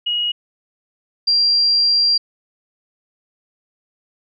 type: tone pair in turn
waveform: sine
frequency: 2894 / 4749 Hz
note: F#7 / D8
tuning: -39 / +18 cents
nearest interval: major sixth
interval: 857 cents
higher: second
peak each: -17 / -12 dBFS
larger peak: second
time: 0.06-0.32 / 1.27-2.18 s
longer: second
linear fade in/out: 10 ms
effects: none